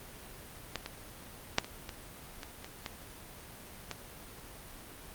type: clicks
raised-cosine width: 0.2 ms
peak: -16 / -21 / -6 / -24 / -22 / -24 / -25 / -19 / -18 dBFS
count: 9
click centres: 0.757 / 0.861 / 1.584 / 1.645 / 1.892 / 2.432 / 2.645 / 2.862 / 3.913 s
effects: pink hiss -49 dBFS RMS until 5.14 s + Opus 32 kbps